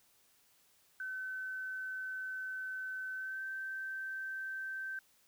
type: tone with pitch glide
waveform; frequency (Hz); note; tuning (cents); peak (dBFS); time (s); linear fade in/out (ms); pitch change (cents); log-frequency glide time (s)
sine; 1524 to 1552.4; G6 to G6; -49 to -17; -38; 1-4.99; 2; +32; 3.14-3.43
effects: white hiss -69 dBFS RMS until 5.27 s